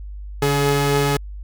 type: tone pair together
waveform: sawtooth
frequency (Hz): 142.6 / 424.1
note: C#3 / G#4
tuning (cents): +49 / +36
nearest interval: octave + perfect fifth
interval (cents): 1887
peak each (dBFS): -15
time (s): 0.42-1.17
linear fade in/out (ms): 5
effects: added 50 Hz sine -30 dBFS peak until 1.43 s